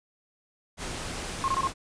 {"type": "noise", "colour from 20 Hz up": "pink", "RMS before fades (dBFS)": -35, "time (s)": [0.77, 1.74], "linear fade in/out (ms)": 50}
{"type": "tone bursts", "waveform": "sine", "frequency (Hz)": 1073, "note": "C6", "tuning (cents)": 43, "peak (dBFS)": -23, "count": 4, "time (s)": [1.44, 1.672], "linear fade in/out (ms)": 0, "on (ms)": 40, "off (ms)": 24}
{"effects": ["resampled to 22050 Hz"]}